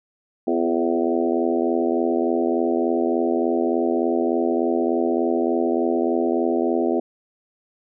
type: harmonic tone with a mistuned harmonic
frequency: 83.4 Hz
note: E2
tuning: 21 cents sharp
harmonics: 3 / 4 / 5 / 6 / 7 / 8 / 9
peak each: -24 / -22 / -25 / -30 / -30 / -28 / -31 dBFS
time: 0.47-7 s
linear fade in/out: 5 ms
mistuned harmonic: 4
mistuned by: +36 cents
effects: none